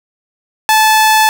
sawtooth tone, 870 Hz, A5, 20 cents flat, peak -3 dBFS, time 0.69-1.29 s, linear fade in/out 0 ms, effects none

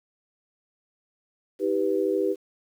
sine chord, Eb augmented, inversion none, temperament equal with one note detuned, 319 / 392 / 493.9 Hz, Eb4 / G4 / B4, +43 / 0 / 0 cents, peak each -28 / -24 / -27 dBFS, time 1.59-2.36 s, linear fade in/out 50 ms, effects 9-bit

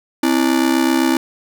45% pulse ring-modulated tone, 293.7 Hz, D4, in tune, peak -10 dBFS, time 0.23-1.17 s, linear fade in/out 2 ms, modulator 33.9 Hz, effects none

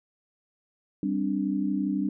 sine chord, G suspended fourth, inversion none, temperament equal, 196 / 261.6 / 293.7 Hz, G3 / C4 / D4, 0 / 0 / 0 cents, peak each -28 / -31 / -28 dBFS, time 1.03-2.09 s, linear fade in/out 2 ms, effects none

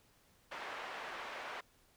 pink band-pass noise, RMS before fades -45 dBFS, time 0.51-1.61 s, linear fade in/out 10 ms, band 740 to 2200 Hz, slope 12 dB/octave, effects pink hiss -69 dBFS RMS until 1.96 s

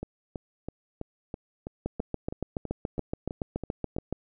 two click trains, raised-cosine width 2 ms, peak -21 / -16 dBFS, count 13 / 17, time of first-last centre 0.03-3.964 / 1.86-4.126 s, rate 3.05 / 7.06 Hz, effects none

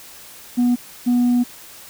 sine tone pair in turn, 244.1 / 244.1 Hz, B3 / B3, -20 / -20 cents, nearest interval unison, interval 0 cents, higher neither, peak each -11 dBFS, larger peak neither, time 0.57-0.76 / 1.06-1.44 s, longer second, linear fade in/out 20 ms, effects tanh soft clip ceiling -12 dBFS + white hiss -41 dBFS RMS until 1.89 s

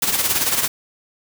white noise with tremolo, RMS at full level -17 dBFS, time 0.02-0.68 s, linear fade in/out 5 ms, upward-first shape sine, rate 18 Hz, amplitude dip 60%, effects none

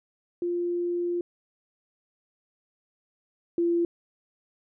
sine tone pair in turn, 349 / 342 Hz, F4 / F4, -1 / -36 cents, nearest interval unison, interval 35 cents, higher first, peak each -25 / -21 dBFS, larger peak second, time 0.42-1.21 / 3.58-3.85 s, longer first, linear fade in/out 2 ms, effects none

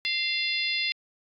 harmonic tone with a mistuned harmonic, 697 Hz, F5, 4 cents flat, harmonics 3 / 4 / 5 / 6 / 7, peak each -30 / -31 / -32 / -33 / -33 dBFS, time 0.05-0.92 s, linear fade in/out 0 ms, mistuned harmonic 4, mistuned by -36 cents, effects AAC 64 kbps

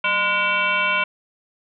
sine tone with frequency modulation, 1864.7 Hz, A#6, in tune, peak -17 dBFS, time 0.04-1.04 s, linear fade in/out 5 ms, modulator 419 Hz, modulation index 2.5, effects none

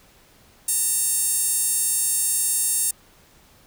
sawtooth tone with high-pass filter, 919 Hz, A#5, 25 cents flat, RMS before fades -22 dBFS, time 0.68-2.91 s, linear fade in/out 5 ms, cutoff 8900 Hz, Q 3.2, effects pink hiss -54 dBFS RMS until 3.66 s

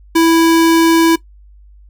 square tone, 329.6 Hz, E4, in tune, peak -8 dBFS, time 0.15-1.16 s, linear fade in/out 10 ms, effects noise-tail reverb RT60 0.1 s tail -18 dB re dry + added 50 Hz sine -39 dBFS peak until 1.89 s

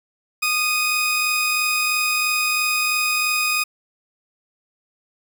sawtooth tone pair together, 1228.5 / 2500 Hz, D#6 / D#7, -22 / +8 cents, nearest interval octave, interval 1230 cents, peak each -21 / -16 dBFS, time 0.42-3.64 s, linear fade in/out 10 ms, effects none

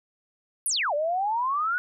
sine exponential two-way sweep, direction down then up, 11740 to 571 to 1487 Hz, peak -23 dBFS, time 0.66-1.78 s, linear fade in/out 0 ms, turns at 0.94 s, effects none

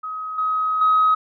sine tone with level steps, 1267 Hz, D#6, 31 cents sharp, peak -26 / -18 / -12 dBFS, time 0.03-1.15 s, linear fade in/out 10 ms, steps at 0.38 / 0.81 s, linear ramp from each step 5 ms, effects tanh soft clip ceiling -9 dBFS

